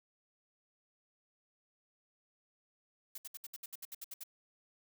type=noise bursts; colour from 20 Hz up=blue; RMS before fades=-45 dBFS; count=12; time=3.15-4.236 s; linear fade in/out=5 ms; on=30 ms; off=66 ms; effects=none